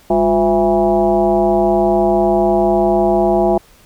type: tone with frequency modulation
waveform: sine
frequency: 511 Hz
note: C5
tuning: 41 cents flat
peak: -10 dBFS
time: 0.1-3.58 s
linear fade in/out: 5 ms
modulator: 154 Hz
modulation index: 2
effects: pink hiss -48 dBFS RMS until 3.85 s